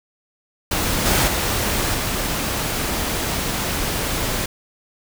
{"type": "noise with level steps", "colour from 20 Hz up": "pink", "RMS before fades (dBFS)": [-21, -17, -21, -23], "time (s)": [0.71, 4.46], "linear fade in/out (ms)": 5, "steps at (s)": [1.05, 1.27, 1.94], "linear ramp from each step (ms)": 10, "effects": []}